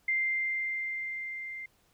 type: tone with level ramp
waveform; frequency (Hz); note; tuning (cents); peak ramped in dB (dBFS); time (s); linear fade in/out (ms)
sine; 2093; C7; 0; -25 to -38; 0.08-1.66; 5
effects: pink hiss -68 dBFS RMS until 1.93 s